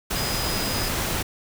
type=tone in noise; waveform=sine; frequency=4978 Hz; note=D#8; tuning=in tune; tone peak=-31 dBFS; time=0.15-0.89 s; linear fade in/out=10 ms; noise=pink; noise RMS=-26 dBFS; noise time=0.1-1.23 s; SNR=-8 dB; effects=none